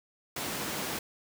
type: high-pass noise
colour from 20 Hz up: pink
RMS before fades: -35 dBFS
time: 0.36-0.99 s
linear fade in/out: 5 ms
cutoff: 160 Hz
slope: 12 dB/octave
effects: none